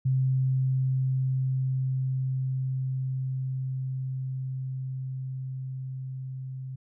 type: tone with level ramp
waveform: sine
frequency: 131.1 Hz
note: C3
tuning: 4 cents sharp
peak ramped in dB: -21 to -34 dBFS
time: 0.05-6.76 s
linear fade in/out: 10 ms
effects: none